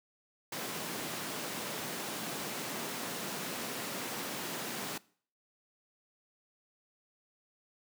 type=high-pass noise; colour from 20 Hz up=pink; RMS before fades=-39 dBFS; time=0.52-4.98 s; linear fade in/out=5 ms; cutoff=160 Hz; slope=24 dB/octave; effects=noise-tail reverb RT60 0.5 s tail -22 dB re dry